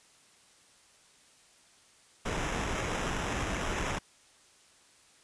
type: noise with sample-and-hold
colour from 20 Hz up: pink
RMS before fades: -33 dBFS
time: 2.25-3.99 s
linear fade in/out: 10 ms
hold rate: 4410 Hz
effects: white hiss -61 dBFS RMS until 5.23 s + resampled to 22050 Hz